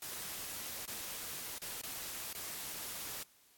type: noise with dropouts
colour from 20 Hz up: white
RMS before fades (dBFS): -43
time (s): 0.02-3.23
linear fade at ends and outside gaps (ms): 2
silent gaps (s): 0.856-0.877 / 1.583-1.618 / 1.815-1.834 / 2.33-2.349
effects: white hiss -66 dBFS RMS until 3.57 s + AAC 64 kbps